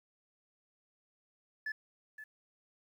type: tone with echo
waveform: sine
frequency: 1730 Hz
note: A6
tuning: 30 cents flat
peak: -32 dBFS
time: 1.66-1.72 s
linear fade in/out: 5 ms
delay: 520 ms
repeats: 1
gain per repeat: -13 dB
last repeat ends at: 2.24 s
effects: tanh soft clip ceiling -34 dBFS + 11-bit